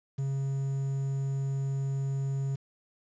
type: tone with quantisation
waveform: triangle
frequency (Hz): 136.6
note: C#3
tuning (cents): -25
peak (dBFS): -26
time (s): 0.18-2.56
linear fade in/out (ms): 10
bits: 9
effects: resampled to 16000 Hz